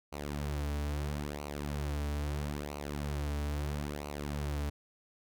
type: tone with flanger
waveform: sawtooth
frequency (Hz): 73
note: D2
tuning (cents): -10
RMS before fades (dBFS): -36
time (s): 0.12-4.7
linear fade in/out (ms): 10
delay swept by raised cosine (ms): 0.57 to 5.77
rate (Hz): 0.76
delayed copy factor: -0.7
effects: none